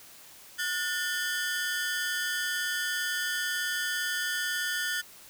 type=ring-modulated tone; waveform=sawtooth; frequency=1619 Hz; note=G#6; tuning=45 cents flat; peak=-22 dBFS; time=0.58-5.02 s; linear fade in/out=20 ms; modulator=169 Hz; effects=white hiss -51 dBFS RMS until 5.29 s